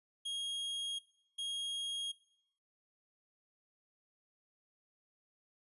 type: tone bursts at uneven times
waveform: 45% pulse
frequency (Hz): 3267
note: G#7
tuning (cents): -29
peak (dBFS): -37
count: 2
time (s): 0.25-0.99 / 1.38-2.12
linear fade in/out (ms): 10
effects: noise-tail reverb RT60 0.7 s tail -20 dB re dry + resampled to 24000 Hz